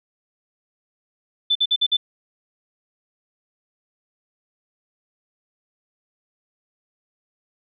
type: tone bursts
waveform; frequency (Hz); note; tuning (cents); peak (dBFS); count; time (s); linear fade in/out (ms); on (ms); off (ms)
sine; 3520; A7; 0; -15; 5; 1.5-1.97; 10; 54; 50
effects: none